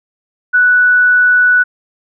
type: tone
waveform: sine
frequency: 1480 Hz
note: F#6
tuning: in tune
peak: -6 dBFS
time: 0.53-1.64 s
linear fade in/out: 20 ms
effects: none